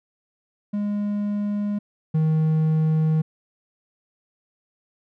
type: tone pair in turn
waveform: triangle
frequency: 205.9 / 157.41 Hz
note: G#3 / D#3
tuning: -15 / +20 cents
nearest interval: perfect fourth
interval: 465 cents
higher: first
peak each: -20 / -15 dBFS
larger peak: second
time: 0.73-1.79 / 2.14-3.22 s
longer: second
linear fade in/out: 10 ms
effects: none